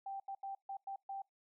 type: tone bursts at uneven times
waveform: sine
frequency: 784 Hz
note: G5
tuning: in tune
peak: -40 dBFS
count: 6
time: 0.06-0.2 / 0.28-0.35 / 0.43-0.55 / 0.69-0.77 / 0.87-0.96 / 1.09-1.22 s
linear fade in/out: 5 ms
effects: noise-tail reverb RT60 0.2 s tail -26 dB re dry